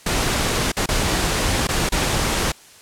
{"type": "noise with dropouts", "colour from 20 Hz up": "pink", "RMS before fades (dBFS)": -20, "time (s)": [0.06, 2.52], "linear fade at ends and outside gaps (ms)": 5, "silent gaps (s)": [[0.719, 0.767], [0.86, 0.887], [1.672, 1.687], [1.891, 1.92]], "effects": ["white hiss -46 dBFS RMS until 2.81 s", "low-pass 10000 Hz 12 dB/octave"]}